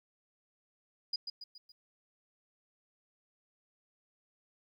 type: tone with echo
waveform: sine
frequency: 4904 Hz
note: D#8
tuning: 26 cents flat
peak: -31 dBFS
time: 1.13-1.16 s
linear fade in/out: 5 ms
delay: 140 ms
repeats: 4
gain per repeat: -6 dB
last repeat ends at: 1.72 s
effects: 12-bit